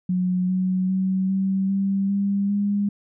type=tone with pitch steps; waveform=sine; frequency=182.2 / 185.49 / 188.84 / 192.26 / 195.73 / 199.27 / 202.9 Hz; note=F#3 / F#3 / F#3 / G3 / G3 / G3 / G#3; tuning=-26 / +5 / +36 / -33 / -2 / +29 / -40 cents; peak=-19 dBFS; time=0.09-2.89 s; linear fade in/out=5 ms; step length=400 ms; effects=none